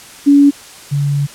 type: tone pair in turn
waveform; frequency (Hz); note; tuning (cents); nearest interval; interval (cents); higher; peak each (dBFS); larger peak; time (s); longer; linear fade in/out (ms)
sine; 283.9 / 142.61; C#4 / C#3; +41 / +49; octave; 1192; first; -4 / -12; first; 0.26-0.51 / 0.91-1.27; second; 20
effects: white hiss -36 dBFS RMS until 1.34 s + low-pass 10000 Hz 12 dB/octave